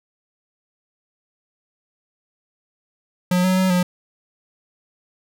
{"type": "tone with pitch steps", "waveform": "square", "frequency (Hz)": [180.3, 185.6, 187.1, 179.5], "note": ["F#3", "F#3", "F#3", "F3"], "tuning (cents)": [-45, 6, 20, 48], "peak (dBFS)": -16, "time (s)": [3.31, 3.83], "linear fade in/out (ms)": 5, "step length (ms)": 130, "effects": []}